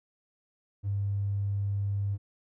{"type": "tone", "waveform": "triangle", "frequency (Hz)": 100, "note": "G2", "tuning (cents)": 35, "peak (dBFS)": -23, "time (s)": [0.83, 2.18], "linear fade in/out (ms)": 50, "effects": ["tanh soft clip ceiling -25 dBFS"]}